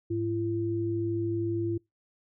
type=tone pair together; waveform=sine; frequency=105.49 / 339.1 Hz; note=G#2 / E4; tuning=+28 / +49 cents; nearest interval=octave + minor sixth; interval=2021 cents; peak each=-32 / -28 dBFS; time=0.1-1.78 s; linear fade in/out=10 ms; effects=noise-tail reverb RT60 0.2 s tail -26 dB re dry